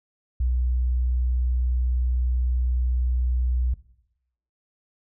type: tone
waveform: sine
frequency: 61.9 Hz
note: B1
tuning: 5 cents sharp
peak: -20 dBFS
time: 0.4-3.74 s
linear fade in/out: 5 ms
effects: noise-tail reverb RT60 0.8 s tail -17 dB re dry